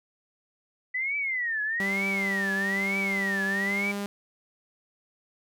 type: tone with vibrato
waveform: sine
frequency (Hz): 1975.5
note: B6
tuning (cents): 0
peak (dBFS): -26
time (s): 0.94-3.92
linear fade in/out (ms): 10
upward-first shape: triangle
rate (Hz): 1.1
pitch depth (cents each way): 280
type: tone with pitch glide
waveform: sawtooth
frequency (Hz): 196 to 201.9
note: G3 to G#3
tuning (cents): 0 to -49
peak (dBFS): -26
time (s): 1.8-4.06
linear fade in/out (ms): 0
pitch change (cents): +51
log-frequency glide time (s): 3.51-3.93
effects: none